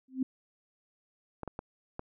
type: tone with exponential growth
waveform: sine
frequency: 260.6 Hz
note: C4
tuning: 7 cents flat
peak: -23 dBFS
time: 0.08-0.23 s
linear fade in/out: 5 ms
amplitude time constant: 32 ms
type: clicks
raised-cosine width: 1 ms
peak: -23 dBFS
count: 4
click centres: 1.433 / 1.477 / 1.591 / 1.994 s
effects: none